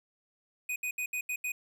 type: tone bursts at uneven times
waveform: square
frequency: 2489 Hz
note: D#7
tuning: in tune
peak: -32 dBFS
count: 6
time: 0.69-0.76 / 0.83-0.91 / 0.98-1.06 / 1.13-1.21 / 1.29-1.36 / 1.44-1.52 s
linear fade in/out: 5 ms
effects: none